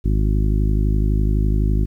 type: harmonic tone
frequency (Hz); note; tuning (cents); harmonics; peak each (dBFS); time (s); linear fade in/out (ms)
51.9; G#1; 0; 1 / 2 / 3 / 4 / 5 / 6 / 7; -16 / -22 / -26 / -28 / -30 / -32 / -33; 0.04-1.86; 20
effects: 9-bit